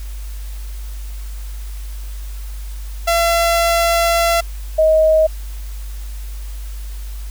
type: tone pair in turn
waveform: sawtooth / sine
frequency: 677 / 630 Hz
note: E5 / D#5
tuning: +46 / +21 cents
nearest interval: minor second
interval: 125 cents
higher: first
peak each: -9 dBFS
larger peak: neither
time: 3.07-4.41 / 4.78-5.27 s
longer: first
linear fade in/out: 10 ms
effects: added 50 Hz sine -25 dBFS peak until 7.3 s + white hiss -42 dBFS RMS until 7.3 s